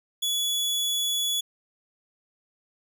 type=tone; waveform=sawtooth; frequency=3400 Hz; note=G#7; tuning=40 cents sharp; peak=-21 dBFS; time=0.22-1.41 s; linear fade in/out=10 ms; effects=none